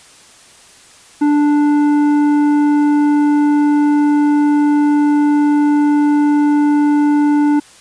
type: tone with tanh clipping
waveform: sine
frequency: 293.7 Hz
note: D4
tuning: in tune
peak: -11 dBFS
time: 1.21-7.6 s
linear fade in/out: 10 ms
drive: 10 dB
effects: white hiss -43 dBFS RMS until 7.8 s + resampled to 22050 Hz